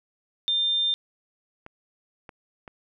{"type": "tone", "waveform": "sine", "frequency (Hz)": 3600, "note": "A7", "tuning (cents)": 39, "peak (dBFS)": -21, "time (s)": [0.48, 0.94], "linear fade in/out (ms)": 0}
{"type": "clicks", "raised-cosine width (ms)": 0.5, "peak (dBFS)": -26, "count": 3, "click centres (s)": [1.664, 2.292, 2.678]}
{"effects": []}